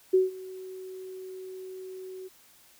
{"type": "tone with ADSR envelope", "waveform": "sine", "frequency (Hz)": 374.5, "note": "F#4", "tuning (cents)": 21, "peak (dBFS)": -16, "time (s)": [0.13, 2.29], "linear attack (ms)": 13, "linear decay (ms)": 160, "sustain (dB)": -22, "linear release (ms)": 24, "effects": ["white hiss -58 dBFS RMS until 2.79 s"]}